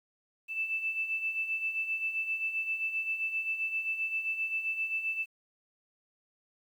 sine beating tone pair, 2637 / 2644.6 Hz, E7 / E7, 0 / +5 cents, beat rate 7.6 Hz, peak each -38 / -31 dBFS, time 0.48-5.26 s, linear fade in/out 50 ms, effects 10-bit

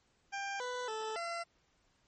20% pulse tone with pitch steps, 794 / 496.5 / 437.8 / 681 Hz, G5 / B4 / A4 / F5, +22 / +9 / -9 / -44 cents, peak -32 dBFS, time 0.32-1.44 s, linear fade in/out 20 ms, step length 280 ms, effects pink hiss -73 dBFS RMS until 2.07 s + MP3 32 kbps

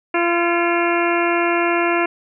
harmonic tone with a mistuned harmonic, 343.2 Hz, F4, 30 cents flat, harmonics 1 / 2 / 3 / 4 / 5 / 6 / 7 / 8, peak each -19 / -22 / -24 / -25 / -26 / -27 / -27 / -28 dBFS, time 0.14-2.06 s, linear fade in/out 5 ms, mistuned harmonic 6, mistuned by +73 cents, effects none

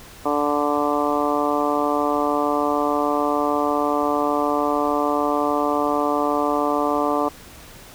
harmonic tone, 146.5 Hz, D3, 4 cents flat, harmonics 2 / 3 / 4 / 5 / 6 / 7 / 8, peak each -24 / -26 / -25 / -26 / -28 / -27 / -26 dBFS, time 0.25-7.29 s, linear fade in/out 10 ms, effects pink hiss -43 dBFS RMS until 7.94 s

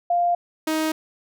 sine / sawtooth tone pair in turn, 698.5 / 314.4 Hz, F5 / D#4, 0 / +18 cents, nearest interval octave + major second, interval 1382 cents, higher first, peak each -17 dBFS, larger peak neither, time 0.1-0.35 / 0.67-0.92 s, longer neither, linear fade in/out 5 ms, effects none

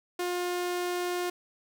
sawtooth tone, 355.7 Hz, F4, 32 cents sharp, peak -25 dBFS, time 0.19-1.3 s, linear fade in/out 5 ms, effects none

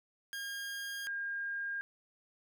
sawtooth / sine tone pair in turn, 1620 / 1612.7 Hz, G#6 / G6, -43 / +49 cents, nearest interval unison, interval 8 cents, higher first, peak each -35 / -35 dBFS, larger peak neither, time 0.33-1.07 / 1.07-1.81 s, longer neither, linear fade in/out 0 ms, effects none

